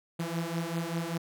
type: beating tone pair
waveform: sawtooth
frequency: 164.81 / 169.91 Hz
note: E3 / F3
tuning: 0 / -47 cents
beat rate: 5.1 Hz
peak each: -30 dBFS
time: 0.19-1.18 s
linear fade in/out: 10 ms
effects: none